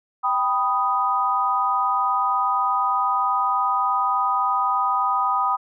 sine chord, G augmented, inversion none, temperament equal, 784 / 987.8 / 1244.5 Hz, G5 / B5 / D#6, 0 / 0 / 0 cents, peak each -25 / -23 / -21 dBFS, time 0.23-5.57 s, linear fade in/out 20 ms, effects none

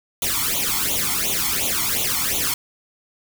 white noise with flanger, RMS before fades -22 dBFS, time 0.22-2.54 s, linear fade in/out 2 ms, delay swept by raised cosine 0.29 to 0.94 ms, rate 2.8 Hz, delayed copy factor +0.9, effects none

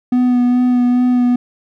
triangle tone with vibrato, 247.2 Hz, B3, 2 cents sharp, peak -8 dBFS, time 0.12-1.36 s, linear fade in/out 5 ms, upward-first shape sine, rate 2.4 Hz, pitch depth 17 cents each way, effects none

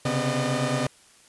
sawtooth tone cluster, 130.7 / 139.3 / 250.4 / 607 Hz, C3 / C#3 / B3 / D#5, -1 / +9 / +24 / -43 cents, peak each -25 dBFS, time 0.05-0.87 s, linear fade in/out 5 ms, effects white hiss -55 dBFS RMS until 1.28 s + resampled to 24000 Hz

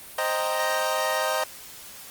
25% pulse chord, C minor seventh, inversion none, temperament equal, 523.3 / 622.3 / 784 / 932.3 Hz, C5 / Eb5 / G5 / Bb5, 0 / 0 / 0 / 0 cents, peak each -26 / -23 / -28 / -26 dBFS, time 0.18-1.44 s, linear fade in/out 5 ms, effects white hiss -43 dBFS RMS until 2.1 s + Opus 32 kbps

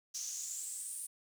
brown noise with high-pass filter sweep, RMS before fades -42 dBFS, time 0.14-1.07 s, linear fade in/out 10 ms, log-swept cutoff 5900 to 9600 Hz, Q 7.2, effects none

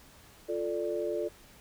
sine chord, D minor, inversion first, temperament equal, 349.2 / 440 / 587.3 Hz, F4 / A4 / D5, 0 / 0 / 0 cents, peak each -34 dBFS, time 0.48-1.29 s, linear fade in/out 20 ms, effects pink hiss -56 dBFS RMS until 1.6 s

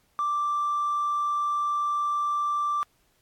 sine tone with hard clipping, 1174.7 Hz, D6, in tune, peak -24 dBFS, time 0.19-2.83 s, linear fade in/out 0 ms, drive 1 dB, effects pink hiss -67 dBFS RMS until 3.21 s + AAC 64 kbps

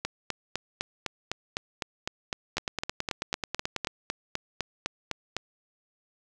two click trains, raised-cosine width 0.2 ms, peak -12 / -12 dBFS, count 22 / 13, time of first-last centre 0.05-5.366 / 2.57-3.872 s, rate 3.95 / 9.22 Hz, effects none

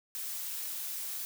blue noise, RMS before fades -38 dBFS, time 0.15-1.25 s, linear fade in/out 0 ms, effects none

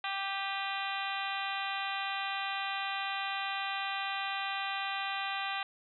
harmonic tone with a mistuned harmonic, 392 Hz, G4, in tune, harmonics 2 / 3 / 4 / 5 / 6 / 7 / 8 / 9 / 10, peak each -38 / -40 / -41 / -42 / -43 / -43 / -44 / -45 / -45 dBFS, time 0.04-5.63 s, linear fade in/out 2 ms, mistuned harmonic 6, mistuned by +60 cents, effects none

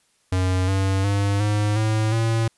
square tone with pitch steps, 92.5 / 96.37 / 100.41 / 104.61 / 108.99 / 113.55 Hz, F#2 / G2 / G2 / G#2 / A2 / A#2, 0 / -29 / +42 / +13 / -16 / -45 cents, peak -19 dBFS, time 0.32-2.48 s, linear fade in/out 5 ms, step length 360 ms, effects white hiss -64 dBFS RMS until 2.57 s + resampled to 24000 Hz

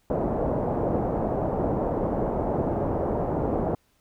white low-pass noise, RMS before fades -26 dBFS, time 0.1-3.75 s, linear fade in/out 2 ms, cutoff 710 Hz, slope 24 dB/octave, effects pink hiss -67 dBFS RMS until 4 s

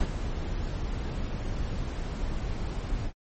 brown noise with ADSR envelope, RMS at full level -23 dBFS, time 0-3.13 s, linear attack 8 ms, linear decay 54 ms, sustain -8 dB, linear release 74 ms, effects MP3 32 kbps

